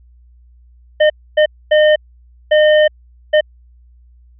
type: tone bursts at uneven times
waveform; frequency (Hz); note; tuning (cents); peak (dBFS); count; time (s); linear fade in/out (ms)
square; 610; D#5; -34; -8; 5; 1-1.1 / 1.37-1.46 / 1.71-1.96 / 2.51-2.88 / 3.33-3.41; 10
effects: added 60 Hz sine -43 dBFS peak until 4.39 s + resampled to 8000 Hz